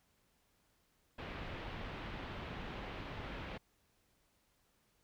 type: low-pass noise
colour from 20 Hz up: pink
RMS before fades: -45 dBFS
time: 1.18-3.58 s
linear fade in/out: 10 ms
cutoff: 3300 Hz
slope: 24 dB/octave
effects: pink hiss -75 dBFS RMS until 5.03 s